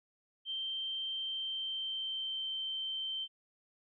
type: tone with pitch glide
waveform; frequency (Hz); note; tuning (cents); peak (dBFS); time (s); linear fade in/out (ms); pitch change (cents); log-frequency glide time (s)
sine; 3136 to 3113; G7 to G7; 0 to -13; -35; 0.45-3.28; 50; -13; 1.11-2.52
effects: none